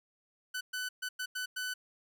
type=tone bursts at uneven times; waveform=sawtooth; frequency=1500 Hz; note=F#6; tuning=23 cents sharp; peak=-31 dBFS; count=6; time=0.54-0.61 / 0.73-0.89 / 1.02-1.09 / 1.19-1.26 / 1.35-1.46 / 1.56-1.74 s; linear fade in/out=10 ms; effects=none